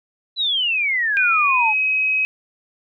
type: exponential sweep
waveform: sine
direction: down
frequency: 4031 to 830.6 Hz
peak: -17 dBFS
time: 0.36-1.74 s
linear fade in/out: 50 ms
type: tone with pitch glide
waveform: sine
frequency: 2447 to 2541 Hz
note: D#7 to D#7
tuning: -29 to +36 cents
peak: -16 dBFS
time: 1.17-2.25 s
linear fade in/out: 0 ms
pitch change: +65 cents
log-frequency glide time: 1.44-1.72 s
effects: none